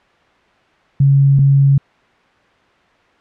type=tone pair in turn; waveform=sine; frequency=138.59 / 138.59 Hz; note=C#3 / C#3; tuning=0 / 0 cents; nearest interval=unison; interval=0 cents; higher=neither; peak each=-7 dBFS; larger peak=neither; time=1-1.39 / 1.39-1.78 s; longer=neither; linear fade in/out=5 ms; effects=white hiss -52 dBFS RMS until 3.2 s + low-pass 2000 Hz 12 dB/octave